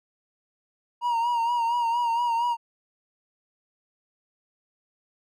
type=tone with vibrato; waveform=triangle; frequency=942 Hz; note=A#5; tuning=18 cents sharp; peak=-20 dBFS; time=1.01-2.57 s; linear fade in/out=50 ms; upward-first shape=sine; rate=4.3 Hz; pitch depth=50 cents each way; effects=none